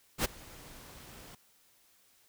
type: noise with ADSR envelope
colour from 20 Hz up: pink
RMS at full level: -27 dBFS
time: 0.18-1.35 s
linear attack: 66 ms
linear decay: 16 ms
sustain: -24 dB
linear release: 4 ms
effects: white hiss -66 dBFS RMS until 2.28 s